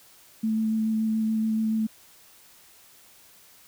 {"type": "tone with vibrato", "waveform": "sine", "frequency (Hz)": 220, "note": "A3", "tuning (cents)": 0, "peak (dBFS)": -22, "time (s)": [0.43, 1.87], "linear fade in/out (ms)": 10, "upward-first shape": "square", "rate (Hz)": 7, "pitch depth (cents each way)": 9, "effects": ["white hiss -54 dBFS RMS until 3.67 s"]}